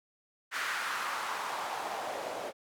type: noise with band-pass filter sweep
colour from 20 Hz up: white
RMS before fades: -36 dBFS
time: 0.51-2.53 s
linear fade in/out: 50 ms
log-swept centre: 1600 to 560 Hz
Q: 2.3
effects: none